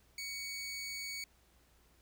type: tone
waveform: 20% pulse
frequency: 2239 Hz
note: C#7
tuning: 17 cents sharp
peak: -35 dBFS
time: 0.18-1.24 s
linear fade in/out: 2 ms
effects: added 60 Hz sine -69 dBFS peak until 2.01 s + pink hiss -69 dBFS RMS until 2.01 s